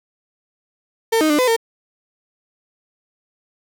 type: tone with pitch steps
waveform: 35% pulse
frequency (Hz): 452.8 / 311.4 / 297.5 / 506 / 456.2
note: A4 / D#4 / D4 / B4 / A#4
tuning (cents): +50 / +2 / +22 / +42 / -37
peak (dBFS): -12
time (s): 1.12-1.565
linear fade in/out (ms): 10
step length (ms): 89
effects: none